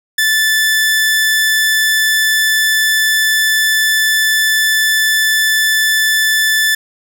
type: tone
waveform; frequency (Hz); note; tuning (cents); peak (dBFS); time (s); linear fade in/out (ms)
sawtooth; 1752; A6; -8; -7; 0.18-6.75; 5
effects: none